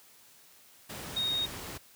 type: tone in noise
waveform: sine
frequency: 3729 Hz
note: A#7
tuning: in tune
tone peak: -28 dBFS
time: 1.16-1.46 s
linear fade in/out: 10 ms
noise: pink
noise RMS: -41 dBFS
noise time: 0.89-1.78 s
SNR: +10 dB
effects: white hiss -58 dBFS RMS until 1.95 s + high-pass 60 Hz 12 dB/octave